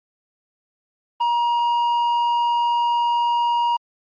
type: tone with tanh clipping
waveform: sine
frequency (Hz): 949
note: A#5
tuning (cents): +31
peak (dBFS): -18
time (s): 1.2-3.77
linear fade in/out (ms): 10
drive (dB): 6
effects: Opus 24 kbps